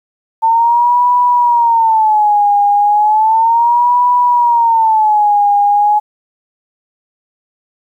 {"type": "tone with vibrato", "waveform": "sine", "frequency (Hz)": 894, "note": "A5", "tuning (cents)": 27, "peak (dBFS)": -7, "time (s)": [0.42, 6], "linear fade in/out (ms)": 20, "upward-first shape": "sine", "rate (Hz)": 0.34, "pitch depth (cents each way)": 160, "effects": ["8-bit"]}